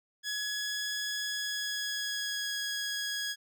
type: tone with pitch glide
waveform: 15% pulse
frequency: 1682 to 1662.7 Hz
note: G#6 to G#6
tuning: +22 to +2 cents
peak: -26 dBFS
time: 0.23-3.36 s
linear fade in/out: 50 ms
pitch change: -20 cents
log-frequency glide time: 1.2-2.56 s
effects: none